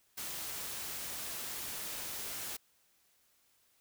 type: noise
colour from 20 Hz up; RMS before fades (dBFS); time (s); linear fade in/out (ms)
white; -41; 0.17-2.57; 10
effects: white hiss -71 dBFS RMS until 3.8 s